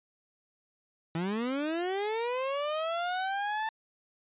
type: linear sweep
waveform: 30% pulse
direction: up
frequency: 159 to 889 Hz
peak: -27 dBFS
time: 1.15-3.69 s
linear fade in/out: 2 ms
effects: resampled to 8000 Hz